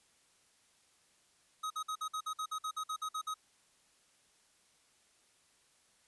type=tone bursts; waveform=square; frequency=1264 Hz; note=D#6; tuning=27 cents sharp; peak=-36 dBFS; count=14; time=1.63-3.342 s; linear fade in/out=10 ms; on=74 ms; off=52 ms; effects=white hiss -69 dBFS RMS until 6.07 s + resampled to 24000 Hz